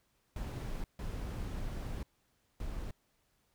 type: noise bursts at uneven times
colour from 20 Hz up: brown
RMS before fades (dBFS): -39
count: 3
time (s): 0.36-0.84 / 0.99-2.03 / 2.6-2.91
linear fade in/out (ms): 2
effects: pink hiss -75 dBFS RMS until 3.54 s